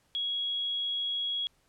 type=tone; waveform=sine; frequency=3322 Hz; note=G#7; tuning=in tune; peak=-29 dBFS; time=0.15-1.47 s; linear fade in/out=0 ms; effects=pink hiss -69 dBFS RMS until 1.68 s + low-pass 12000 Hz 12 dB/octave